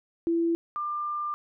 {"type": "tone pair in turn", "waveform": "sine", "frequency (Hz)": [335.1, 1194.2], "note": ["E4", "D6"], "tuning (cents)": [29, 29], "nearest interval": "octave + minor seventh", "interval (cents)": 2200, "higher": "second", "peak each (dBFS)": [-22, -28], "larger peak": "first", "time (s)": [[0.27, 0.55], [0.76, 1.34]], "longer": "second", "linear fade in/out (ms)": 0, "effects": []}